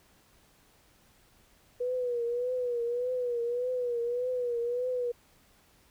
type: tone with vibrato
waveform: sine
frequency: 487.5 Hz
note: B4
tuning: 23 cents flat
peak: -28 dBFS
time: 1.8-5.12 s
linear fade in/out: 10 ms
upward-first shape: triangle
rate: 1.7 Hz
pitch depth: 77 cents each way
effects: pink hiss -63 dBFS RMS until 5.9 s

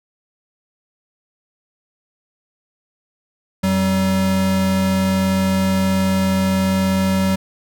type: tone pair together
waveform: square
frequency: 89.7 / 190.35 Hz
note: F2 / F#3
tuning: +47 / +49 cents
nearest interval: octave + minor second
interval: 1302 cents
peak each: -25 / -16 dBFS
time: 3.63-7.36 s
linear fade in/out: 10 ms
effects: none

